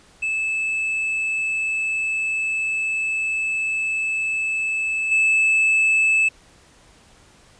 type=tone with level steps; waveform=triangle; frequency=2617 Hz; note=E7; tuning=13 cents flat; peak=-19 / -13 dBFS; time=0.22-6.29 s; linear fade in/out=10 ms; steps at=5.11 s; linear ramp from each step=10 ms; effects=pink hiss -52 dBFS RMS until 7.59 s + resampled to 22050 Hz